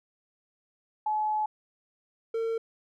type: tone pair in turn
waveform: sine / triangle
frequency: 855 / 453.9 Hz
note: A5 / A#4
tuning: -50 / -46 cents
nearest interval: major seventh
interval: 1096 cents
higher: first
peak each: -25 dBFS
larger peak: neither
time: 1.06-1.46 / 2.34-2.58 s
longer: first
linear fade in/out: 5 ms
effects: none